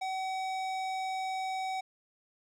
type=tone with hard clipping; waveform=sine; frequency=758 Hz; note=F#5; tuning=42 cents sharp; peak=-34 dBFS; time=0.01-1.81 s; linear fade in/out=10 ms; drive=15 dB; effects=none